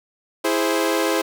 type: chord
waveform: sawtooth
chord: E augmented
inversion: none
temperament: equal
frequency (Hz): 329.6 / 415.3 / 523.3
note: E4 / G#4 / B#4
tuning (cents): 0 / 0 / 0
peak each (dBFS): -18 / -20 / -19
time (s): 0.44-1.22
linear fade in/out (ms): 10
effects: none